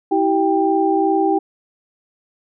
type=tone cluster; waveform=sine; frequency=323.4 / 385.9 / 791 Hz; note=E4 / G4 / G5; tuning=-33 / -27 / +15 cents; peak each=-18 dBFS; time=0.11-1.39 s; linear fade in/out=10 ms; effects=none